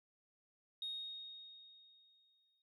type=tone with exponential decay; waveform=sine; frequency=3729 Hz; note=A#7; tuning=in tune; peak=-38 dBFS; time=0.82-2.62 s; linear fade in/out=2 ms; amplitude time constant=390 ms; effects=tanh soft clip ceiling -36 dBFS